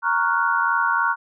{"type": "chord", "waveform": "sine", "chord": "Gb major seventh", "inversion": "first", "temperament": "equal", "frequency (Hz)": [932.3, 1108.7, 1396.9, 1480], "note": ["Bb5", "Db6", "F6", "Gb6"], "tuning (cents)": [0, 0, 0, 0], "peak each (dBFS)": -23, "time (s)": [0.02, 1.16], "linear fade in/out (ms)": 50, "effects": []}